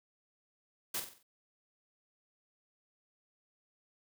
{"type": "noise with echo", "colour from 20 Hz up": "white", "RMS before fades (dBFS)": -36, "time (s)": [0.94, 1], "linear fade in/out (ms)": 5, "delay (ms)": 46, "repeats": 5, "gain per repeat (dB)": -7, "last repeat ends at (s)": 1.23, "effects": []}